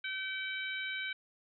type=harmonic tone; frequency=767 Hz; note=G5; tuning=38 cents flat; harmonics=2 / 3 / 4 / 5; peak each=-39 / -39 / -44 / -45 dBFS; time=0.04-1.13 s; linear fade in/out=5 ms; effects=none